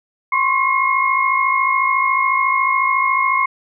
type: tone cluster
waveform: sine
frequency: 1045 / 1099 / 2153 Hz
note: C6 / C#6 / C7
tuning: -2 / -15 / +49 cents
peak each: -18 dBFS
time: 0.32-3.46 s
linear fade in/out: 5 ms
effects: none